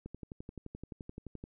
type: click train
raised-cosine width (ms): 3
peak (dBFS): -30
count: 17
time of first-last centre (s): 0.06-1.439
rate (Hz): 11.6
effects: none